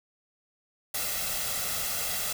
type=noise with comb filter; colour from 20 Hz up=white; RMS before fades=-31 dBFS; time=0.94-2.33 s; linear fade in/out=5 ms; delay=1.5 ms; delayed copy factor=+0.65; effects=none